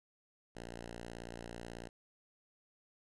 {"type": "tone", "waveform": "5% pulse", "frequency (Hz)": 58.27, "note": "A#1", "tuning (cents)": 0, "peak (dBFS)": -34, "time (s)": [0.55, 1.89], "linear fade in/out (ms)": 10, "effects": ["resampled to 24000 Hz"]}